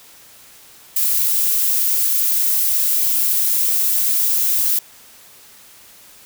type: noise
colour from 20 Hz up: violet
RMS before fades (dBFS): -17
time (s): 0.96-4.79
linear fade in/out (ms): 5
effects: white hiss -45 dBFS RMS until 6.25 s